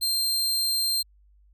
sawtooth tone, 4169 Hz, C8, 7 cents flat, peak -20 dBFS, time 0.01-1.03 s, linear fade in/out 20 ms, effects added 50 Hz sine -55 dBFS peak until 1.53 s

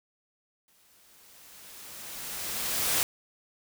white noise with exponential growth, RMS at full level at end -25 dBFS, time 0.68-3.03 s, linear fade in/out 0 ms, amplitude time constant 510 ms, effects none

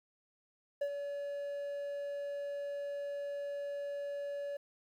triangle tone with ADSR envelope, 570 Hz, C#5, 48 cents sharp, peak -28 dBFS, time 0.81-4.57 s, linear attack 8 ms, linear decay 70 ms, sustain -7 dB, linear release 6 ms, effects 11-bit

